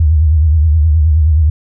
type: tone with vibrato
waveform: sine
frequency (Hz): 77.78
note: D#2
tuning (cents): 0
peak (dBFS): -6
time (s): 0-1.5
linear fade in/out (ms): 5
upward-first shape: triangle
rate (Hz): 9.5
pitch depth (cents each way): 140
effects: none